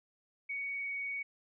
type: tone with vibrato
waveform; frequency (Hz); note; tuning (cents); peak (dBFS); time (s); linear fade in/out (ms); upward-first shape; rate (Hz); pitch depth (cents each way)
sine; 2239; C#7; +17; -35; 0.49-1.23; 10; square; 20; 15
effects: none